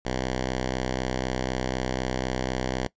5% pulse tone, 64 Hz, C2, 38 cents flat, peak -15 dBFS, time 0.05-2.87 s, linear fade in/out 5 ms, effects noise-tail reverb RT60 0.1 s tail -20 dB re dry + resampled to 16000 Hz

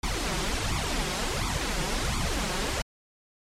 pink noise with flanger, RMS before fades -28 dBFS, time 0.03-2.82 s, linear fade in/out 5 ms, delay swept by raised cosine 0.85 to 5.55 ms, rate 1.4 Hz, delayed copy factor +0.9, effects low-pass 8000 Hz 12 dB/octave + MP3 64 kbps

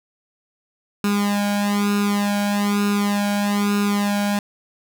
sawtooth tone with flanger, 203.9 Hz, G#3, 32 cents flat, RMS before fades -20 dBFS, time 1.04-4.39 s, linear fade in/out 2 ms, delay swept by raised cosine 0.76 to 1.28 ms, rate 1.1 Hz, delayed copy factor +1, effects none

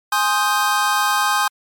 square chord, Ab major seventh, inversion none, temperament equal with one note detuned, 830.6 / 1053.2 / 1244.5 / 1568 Hz, Ab5 / C6 / Eb6 / G6, 0 / +11 / 0 / 0 cents, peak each -22 dBFS, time 0.12-1.48 s, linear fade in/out 5 ms, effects MP3 96 kbps

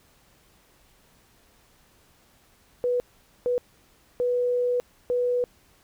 sine tone bursts at uneven times, 491.2 Hz, B4, 9 cents flat, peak -21 dBFS, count 4, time 2.84-3 / 3.46-3.58 / 4.2-4.8 / 5.1-5.44 s, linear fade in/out 0 ms, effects pink hiss -60 dBFS RMS until 5.83 s

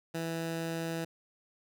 15% pulse tone, 164.81 Hz, E3, in tune, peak -27 dBFS, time 0.14-1.05 s, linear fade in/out 10 ms, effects none

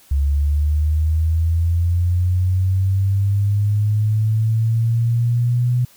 sine linear sweep, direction up, 69.3 to 124.1 Hz, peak -14 dBFS, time 0.11-5.85 s, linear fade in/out 5 ms, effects white hiss -50 dBFS RMS until 5.96 s

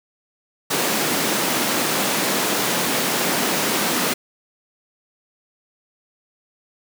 pink high-pass noise, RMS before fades -21 dBFS, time 0.7-4.14 s, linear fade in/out 10 ms, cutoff 180 Hz, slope 24 dB/octave, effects none

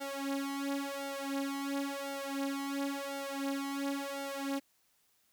sawtooth tone with flanger, 277.2 Hz, C#4, in tune, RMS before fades -37 dBFS, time 0-4.6 s, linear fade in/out 20 ms, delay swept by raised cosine 1.4 to 4.6 ms, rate 0.95 Hz, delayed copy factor +1, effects white hiss -72 dBFS RMS until 5.32 s

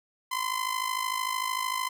sawtooth tone with amplitude modulation, 1027 Hz, C6, 33 cents flat, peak -21 dBFS, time 0.31-1.89 s, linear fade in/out 10 ms, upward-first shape sine, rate 53.3 Hz, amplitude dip 75%, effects none

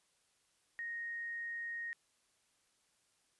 sine tone, 1864.7 Hz, A#6, in tune, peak -39 dBFS, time 0.79-1.93 s, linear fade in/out 0 ms, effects white hiss -75 dBFS RMS until 3.39 s + resampled to 24000 Hz

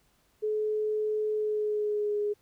sine tone with pitch glide, 427.8 to 415.1 Hz, A4 to G#4, -49 to -1 cents, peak -26 dBFS, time 0.42-2.34 s, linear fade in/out 20 ms, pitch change -52 cents, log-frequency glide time 1.34-2.18 s, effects pink hiss -68 dBFS RMS until 2.41 s

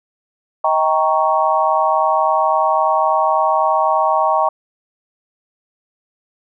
sine chord, Eb dominant seventh, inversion none, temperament equal with one note detuned, 632 / 784 / 932.3 / 1108.7 Hz, Eb5 / G5 / Bb5 / Db6, +27 / 0 / 0 / 0 cents, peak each -18 dBFS, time 0.64-4.49 s, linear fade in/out 5 ms, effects none

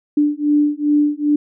sine beating tone pair, 293.7 / 296.2 Hz, D4 / D4, 0 / +15 cents, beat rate 2.5 Hz, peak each -16 dBFS, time 0.17-1.36 s, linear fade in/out 5 ms, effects none

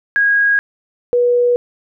sine tone pair in turn, 1642 / 486.1 Hz, G#6 / B4, -20 / -28 cents, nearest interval octave + major sixth, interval 2108 cents, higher first, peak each -10 dBFS, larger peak neither, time 0.16-0.59 / 1.13-1.56 s, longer neither, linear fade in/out 0 ms, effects none

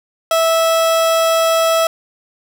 30% pulse tone, 655 Hz, E5, 11 cents flat, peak -9 dBFS, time 0.31-1.87 s, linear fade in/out 2 ms, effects none

